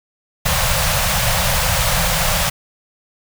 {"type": "band-stop noise", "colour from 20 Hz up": "pink", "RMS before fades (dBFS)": -17, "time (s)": [0.45, 2.5], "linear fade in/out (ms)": 10, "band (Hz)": [190, 500], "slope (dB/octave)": 96, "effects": []}